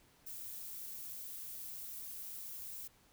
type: noise with amplitude modulation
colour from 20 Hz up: violet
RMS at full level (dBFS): -44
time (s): 0.26-2.88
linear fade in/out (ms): 10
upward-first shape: sine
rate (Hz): 206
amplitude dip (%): 50
effects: pink hiss -67 dBFS RMS until 3.12 s